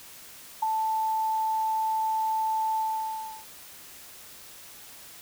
sine tone with ADSR envelope, 880 Hz, A5, in tune, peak -19 dBFS, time 0.62-3.46 s, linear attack 10 ms, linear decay 6 ms, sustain -5 dB, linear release 690 ms, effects white hiss -47 dBFS RMS until 5.21 s

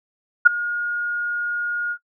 sine tone with ADSR envelope, 1431 Hz, F6, 42 cents sharp, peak -3 dBFS, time 0.45-1.98 s, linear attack 17 ms, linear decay 11 ms, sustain -18 dB, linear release 68 ms, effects noise-tail reverb RT60 0.1 s tail -24 dB re dry

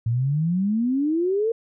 sine exponential sweep, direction up, 111.4 to 466.3 Hz, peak -19 dBFS, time 0.06-1.52 s, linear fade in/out 5 ms, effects none

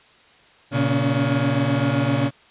30% pulse tone cluster, 118.1 / 137.7 / 283.1 Hz, A#2 / C#3 / C#4, +23 / -11 / +37 cents, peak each -20 dBFS, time 0.71-2.31 s, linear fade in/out 50 ms, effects white hiss -52 dBFS RMS until 2.5 s + resampled to 8000 Hz

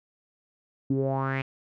sawtooth tone with low-pass filter sweep, 134.1 Hz, C3, 43 cents sharp, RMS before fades -27 dBFS, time 0.9-1.42 s, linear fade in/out 5 ms, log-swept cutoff 270 to 2600 Hz, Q 5.4, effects none

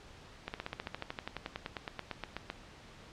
slowing click train, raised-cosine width 0.3 ms, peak -21 dBFS, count 23, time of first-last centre 0.48-2.501 s, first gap 59 ms, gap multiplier 1.04, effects pink hiss -54 dBFS RMS until 3.12 s + low-pass 5000 Hz 12 dB/octave

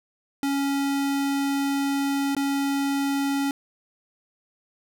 square tone with dropouts, 278.2 Hz, C#4, 6 cents sharp, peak -23 dBFS, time 0.43-3.51 s, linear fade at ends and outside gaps 1 ms, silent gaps 2.35-2.366 s, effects none

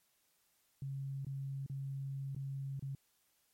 sine tone with dropouts, 136.8 Hz, C#3, 23 cents flat, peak -38 dBFS, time 0.82-2.95 s, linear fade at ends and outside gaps 2 ms, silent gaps 1.248-1.267 / 1.663-1.698 / 2.349-2.363 / 2.795-2.824 s, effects white hiss -75 dBFS RMS until 3.53 s + MP3 64 kbps

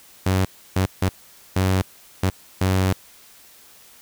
sawtooth tone bursts at uneven times, 94.1 Hz, F#2, 30 cents sharp, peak -13 dBFS, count 6, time 0.26-0.45 / 0.76-0.86 / 1.02-1.09 / 1.56-1.82 / 2.23-2.3 / 2.61-2.93 s, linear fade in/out 5 ms, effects white hiss -49 dBFS RMS until 4.01 s

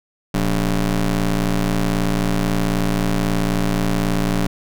25% pulse ring-modulated tone, 103.83 Hz, G#2, in tune, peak -10 dBFS, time 0.34-4.47 s, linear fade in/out 5 ms, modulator 81.2 Hz, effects none

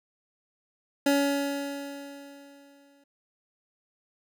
25% pulse tone with exponential decay, 281.4 Hz, C#4, 26 cents sharp, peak -16 dBFS, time 1.06-3.04 s, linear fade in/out 5 ms, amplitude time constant 430 ms, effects none

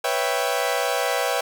sawtooth chord, C# half-diminished seventh, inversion third, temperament equal, 493.9 / 554.4 / 659.3 / 784 Hz, B4 / C#5 / E5 / G5, 0 / 0 / 0 / 0 cents, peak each -23 dBFS, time 0.04-1.41 s, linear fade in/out 5 ms, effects none

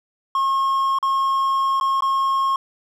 triangle tone with dropouts, 1081 Hz, C#6, 44 cents flat, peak -15 dBFS, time 0.35-2.56 s, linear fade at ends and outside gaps 2 ms, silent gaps 0.987-1.027 / 1.8-1.81 / 2.007-2.022 s, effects none

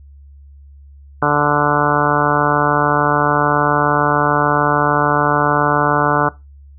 harmonic tone, 146.83 Hz, D3, in tune, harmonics 1 / 2 / 3 / 4 / 5 / 6 / 7 / 8 / 9 / 10, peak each -21 / -21 / -21 / -21 / -21 / -21 / -21 / -21 / -21 / -21 dBFS, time 1.22-6.29 s, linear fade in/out 5 ms, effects noise-tail reverb RT60 0.2 s tail -18 dB re dry + added 70 Hz sine -38 dBFS peak until 6.78 s

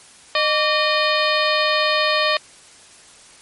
harmonic tone with a mistuned harmonic, 612 Hz, D#5, 29 cents flat, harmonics 1 / 2 / 3 / 4 / 5 / 6 / 7 / 8, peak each -21 / -22 / -23 / -24 / -26 / -26 / -25 / -31 dBFS, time 0.35-2.37 s, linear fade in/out 2 ms, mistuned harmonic 2, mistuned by -100 cents, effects white hiss -46 dBFS RMS until 3.41 s + MP3 48 kbps

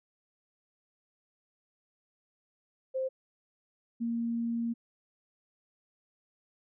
sine tone pair in turn, 524 / 232.8 Hz, C5 / A#3, +2 / -2 cents, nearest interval octave + major second, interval 1404 cents, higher first, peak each -29 / -29 dBFS, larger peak neither, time 2.94-3.09 / 4-4.74 s, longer second, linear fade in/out 20 ms, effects none

